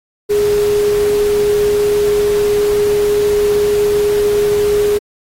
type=tone in noise; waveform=sine; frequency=413.5 Hz; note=G#4; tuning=8 cents flat; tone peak=-10 dBFS; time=0.29-4.99 s; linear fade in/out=20 ms; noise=pink; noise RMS=-27 dBFS; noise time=0.29-4.99 s; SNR=+14 dB; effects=AAC 48 kbps